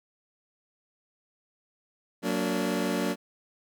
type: chord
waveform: 25% pulse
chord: Gb augmented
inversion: none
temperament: just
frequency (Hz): 185 / 231.2 / 289.1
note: Gb3 / Bb3 / D4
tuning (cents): 0 / -14 / -27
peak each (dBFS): -27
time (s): 2.22-3.16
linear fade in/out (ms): 50
effects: none